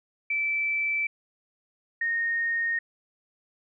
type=tone pair in turn; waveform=sine; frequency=2322 / 1850.8 Hz; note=D7 / A#6; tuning=-20 / -13 cents; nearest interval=major third; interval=393 cents; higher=first; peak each=-24 dBFS; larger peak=neither; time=0.3-1.07 / 2.01-2.79 s; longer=second; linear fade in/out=5 ms; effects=none